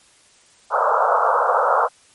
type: band-pass noise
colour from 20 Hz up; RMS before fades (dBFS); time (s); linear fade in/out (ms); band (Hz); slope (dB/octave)
white; -17; 0.7-1.89; 50; 460 to 1400; 96
effects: white hiss -53 dBFS RMS until 2.14 s + MP3 48 kbps